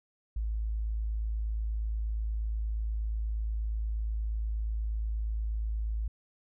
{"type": "tone", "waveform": "sine", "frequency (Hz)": 54.2, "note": "A1", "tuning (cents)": -25, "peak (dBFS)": -29, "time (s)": [0.36, 6.08], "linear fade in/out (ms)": 5, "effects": []}